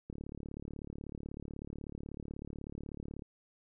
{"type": "click train", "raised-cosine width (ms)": 3, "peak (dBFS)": -30, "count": 114, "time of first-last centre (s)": [0.1, 3.222], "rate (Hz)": 36.2, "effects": []}